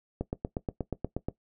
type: click train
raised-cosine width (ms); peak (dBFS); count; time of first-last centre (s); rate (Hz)
2; -17; 10; 0.21-1.285; 8.37
effects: noise-tail reverb RT60 0.1 s tail -17 dB re dry